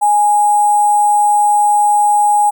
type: tone with sample-and-hold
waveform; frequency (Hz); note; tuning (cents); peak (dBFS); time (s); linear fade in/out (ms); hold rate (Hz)
sine; 830; G#5; -1; -8; 0.01-2.51; 20; 8820
effects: none